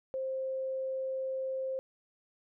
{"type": "tone", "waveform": "sine", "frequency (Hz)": 527, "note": "C5", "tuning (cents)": 12, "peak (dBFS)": -32, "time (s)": [0.14, 1.79], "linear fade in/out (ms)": 0, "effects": []}